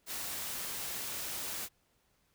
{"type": "noise", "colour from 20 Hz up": "white", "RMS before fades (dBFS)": -39, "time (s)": [0.06, 1.69], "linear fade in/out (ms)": 50, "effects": ["pink hiss -73 dBFS RMS until 2.34 s"]}